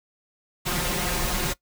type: noise with comb filter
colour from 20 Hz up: pink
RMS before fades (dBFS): -26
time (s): 0.65-1.54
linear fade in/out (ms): 20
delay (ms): 5.6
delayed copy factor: +0.8
effects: noise-tail reverb RT60 0.1 s tail -20 dB re dry